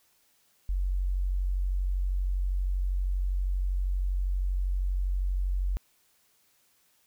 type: tone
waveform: sine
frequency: 46.29 Hz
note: F#1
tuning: 2 cents sharp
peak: -25 dBFS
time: 0.69-5.77 s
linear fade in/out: 0 ms
effects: white hiss -67 dBFS RMS until 7.06 s